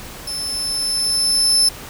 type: tone with level ramp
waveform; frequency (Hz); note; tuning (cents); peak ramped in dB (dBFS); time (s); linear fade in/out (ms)
30% pulse; 5270; E8; -1; -20 to -7; 0.27-1.69; 5
effects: pink hiss -35 dBFS RMS until 1.89 s